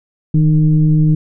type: tone with frequency modulation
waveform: sine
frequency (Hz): 155.56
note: D#3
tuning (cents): 0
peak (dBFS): -8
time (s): 0.34-1.15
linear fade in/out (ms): 5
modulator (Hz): 150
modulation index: 0.56
effects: none